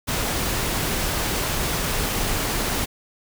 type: noise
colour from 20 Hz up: pink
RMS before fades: -24 dBFS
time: 0.07-2.86 s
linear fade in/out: 20 ms
effects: none